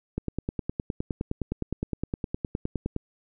click train, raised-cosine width 3 ms, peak -15 dBFS, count 28, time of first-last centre 0.18-2.964 s, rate 9.7 Hz, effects none

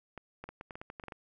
clicks, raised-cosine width 0.5 ms, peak -28 dBFS, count 12, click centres 0.177 / 0.44 / 0.49 / 0.611 / 0.708 / 0.755 / 0.815 / 0.901 / 0.998 / 1.038 / 1.083 / 1.122 s, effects none

